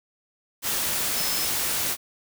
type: tone in noise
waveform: sine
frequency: 5210 Hz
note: E8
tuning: 21 cents flat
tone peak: -31 dBFS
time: 1.14-1.5 s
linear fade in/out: 50 ms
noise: white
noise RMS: -26 dBFS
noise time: 0.62-1.97 s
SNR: -8 dB
effects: none